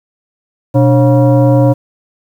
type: tone with frequency modulation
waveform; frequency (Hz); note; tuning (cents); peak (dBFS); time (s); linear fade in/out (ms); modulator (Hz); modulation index
sine; 124.4; B2; +13; -5; 0.74-1.74; 20; 419; 1.1
effects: 7-bit